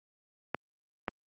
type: clicks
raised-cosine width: 0.5 ms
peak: -15 dBFS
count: 2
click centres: 0.546 / 1.082 s
effects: high-pass 150 Hz 12 dB/octave + Opus 48 kbps